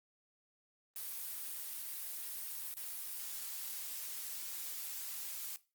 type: noise with dropouts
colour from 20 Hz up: blue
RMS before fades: -43 dBFS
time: 0.96-5.56 s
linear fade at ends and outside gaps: 0 ms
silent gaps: 2.74-2.769 s
effects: noise-tail reverb RT60 0.3 s tail -18 dB re dry + Opus 32 kbps